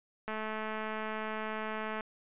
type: click train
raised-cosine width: 0.5 ms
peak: -23 dBFS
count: 376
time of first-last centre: 0.28-2.008 s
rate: 217 Hz
effects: resampled to 8000 Hz